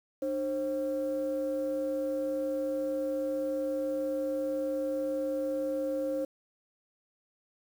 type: tone pair together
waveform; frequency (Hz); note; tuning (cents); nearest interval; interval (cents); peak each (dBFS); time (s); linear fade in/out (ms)
sine; 299.7 / 534; D4 / C5; +35 / +35; minor seventh; 1000; -33 / -29; 0.22-6.25; 5
effects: tanh soft clip ceiling -24 dBFS + 9-bit

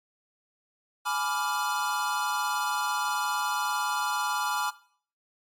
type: chord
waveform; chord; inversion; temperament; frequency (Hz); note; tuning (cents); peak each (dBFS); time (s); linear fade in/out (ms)
square; G# diminished seventh; none; equal with one note detuned; 841.7 / 987.8 / 1174.7 / 1396.9; G#5 / B5 / D6 / F6; +23 / 0 / 0 / 0; -33; 1.05-4.71; 20
effects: noise-tail reverb RT60 0.5 s tail -17 dB re dry + MP3 64 kbps

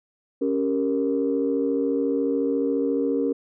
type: chord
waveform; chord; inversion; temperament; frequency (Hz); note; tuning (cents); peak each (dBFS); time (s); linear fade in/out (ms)
sine; G diminished; second; equal; 277.2 / 392 / 466.2; Db4 / G4 / Bb4; 0 / 0 / 0; -23 / -27 / -24; 0.41-3.33; 10
effects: tanh soft clip ceiling -12 dBFS

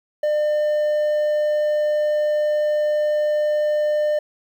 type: tone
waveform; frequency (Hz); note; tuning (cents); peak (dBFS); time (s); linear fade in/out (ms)
triangle; 601; D5; +40; -15; 0.23-4.19; 5
effects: 9-bit

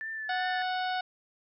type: tone with vibrato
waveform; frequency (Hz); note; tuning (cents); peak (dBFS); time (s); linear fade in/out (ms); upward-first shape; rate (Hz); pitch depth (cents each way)
sine; 1760; A6; 0; -34; 0.01-0.62; 0; triangle; 2.7; 31
type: harmonic tone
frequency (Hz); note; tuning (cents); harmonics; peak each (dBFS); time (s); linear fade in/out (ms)
738; F#5; -5; 1 / 2 / 3 / 4 / 5 / 6 / 7; -30 / -35 / -44 / -43 / -42 / -46 / -50; 0.29-1.01; 5
effects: none

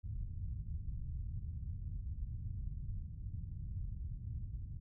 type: low-pass noise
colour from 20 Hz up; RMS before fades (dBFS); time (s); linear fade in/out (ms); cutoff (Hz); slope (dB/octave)
white; -42; 0.03-4.8; 20; 110; 24
effects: none

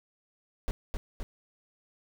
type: noise with echo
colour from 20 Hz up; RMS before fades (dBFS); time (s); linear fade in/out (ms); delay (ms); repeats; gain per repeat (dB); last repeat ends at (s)
brown; -29; 0.68-0.71; 0; 260; 2; -3; 1.23
effects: none

